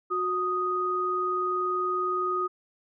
sine tone pair together, 365.7 / 1244.5 Hz, F#4 / D#6, -20 / 0 cents, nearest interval octave + major sixth, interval 2120 cents, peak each -30 / -26 dBFS, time 0.1-2.48 s, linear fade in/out 20 ms, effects none

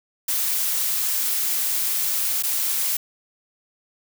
blue noise with dropouts, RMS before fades -23 dBFS, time 0.28-2.97 s, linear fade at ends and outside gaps 5 ms, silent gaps 2.425-2.434 s, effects none

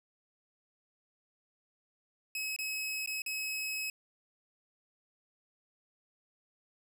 sawtooth tone with dropouts, 2562 Hz, E7, 50 cents flat, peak -31 dBFS, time 2.35-3.9 s, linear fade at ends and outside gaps 2 ms, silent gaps 2.563-2.588 / 3.061-3.074 / 3.22-3.262 s, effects none

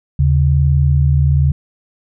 sine tone pair together, 77.71 / 138.59 Hz, D#2 / C#3, -2 / 0 cents, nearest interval minor seventh, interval 1002 cents, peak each -12 dBFS, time 0.19-1.52 s, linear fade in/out 5 ms, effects none

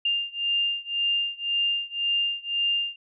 sine beating tone pair, 2800 / 2801.9 Hz, F7 / F7, +4 / +5 cents, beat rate 1.9 Hz, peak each -26 / -27 dBFS, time 0.05-2.96 s, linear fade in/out 5 ms, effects none

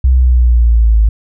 sine linear sweep, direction down, 65 to 53 Hz, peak -5 dBFS, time 0.04-1.09 s, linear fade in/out 5 ms, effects none

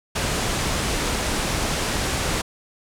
pink low-pass noise, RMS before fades -24 dBFS, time 0.15-2.42 s, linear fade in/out 10 ms, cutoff 10000 Hz, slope 24 dB/octave, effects none

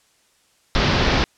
pink low-pass noise, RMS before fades -18 dBFS, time 0.75-1.24 s, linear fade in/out 0 ms, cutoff 5300 Hz, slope 48 dB/octave, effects white hiss -60 dBFS RMS until 1.37 s + low-pass 9000 Hz 12 dB/octave

